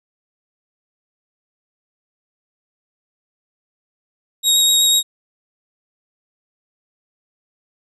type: tone with vibrato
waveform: 25% pulse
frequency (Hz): 3777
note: A#7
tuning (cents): +22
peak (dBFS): -7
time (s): 4.43-5.03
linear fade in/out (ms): 50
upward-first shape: sine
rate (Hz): 8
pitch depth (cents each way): 10
effects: none